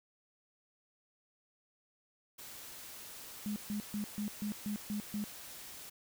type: noise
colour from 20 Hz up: white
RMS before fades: -49 dBFS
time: 2.38-5.9 s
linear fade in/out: 10 ms
type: tone bursts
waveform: sine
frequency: 208.3 Hz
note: G#3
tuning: 5 cents sharp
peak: -34 dBFS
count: 8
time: 3.46-5.24 s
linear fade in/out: 0 ms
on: 100 ms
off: 140 ms
effects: none